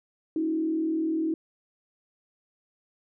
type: tone with frequency modulation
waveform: sine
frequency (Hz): 320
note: D#4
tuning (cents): +49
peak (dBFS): -24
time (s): 0.36-1.34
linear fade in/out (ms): 2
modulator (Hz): 40.3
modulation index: 0.58
effects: none